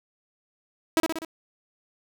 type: tone with echo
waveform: sawtooth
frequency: 323.6 Hz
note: E4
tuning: 32 cents flat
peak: -14 dBFS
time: 0.97-1 s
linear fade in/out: 0 ms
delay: 62 ms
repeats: 4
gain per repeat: -4 dB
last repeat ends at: 1.248 s
effects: none